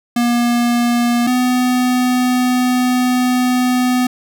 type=tone pair in turn; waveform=square; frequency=239 / 250.5 Hz; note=A#3 / B3; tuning=+43 / +25 cents; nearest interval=minor second; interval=82 cents; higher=second; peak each=-13 dBFS; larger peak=neither; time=0.16-1.27 / 1.27-4.07 s; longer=second; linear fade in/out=5 ms; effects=none